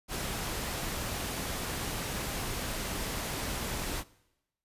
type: noise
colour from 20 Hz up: pink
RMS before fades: -35 dBFS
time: 0.08-4.04 s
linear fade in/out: 50 ms
effects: noise-tail reverb RT60 0.9 s tail -21 dB re dry + resampled to 32000 Hz